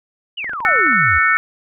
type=exponential sweep; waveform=sine; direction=down; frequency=3056 to 70.1 Hz; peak=-22 dBFS; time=0.37-1.19 s; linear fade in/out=10 ms
type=clicks; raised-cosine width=0.5 ms; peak=-18 dBFS; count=11; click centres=0.444 / 0.495 / 0.534 / 0.604 / 0.65 / 0.688 / 0.722 / 0.758 / 0.794 / 0.867 / 0.926 s
type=chord; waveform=sine; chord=F# minor seventh; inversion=third; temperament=equal with one note detuned; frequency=1318.5 / 1480 / 1803.2 / 2217 Hz; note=E6 / F#6 / A6 / C#7; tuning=0 / 0 / +42 / 0 cents; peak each=-17 dBFS; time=0.65-1.37 s; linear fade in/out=0 ms
effects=none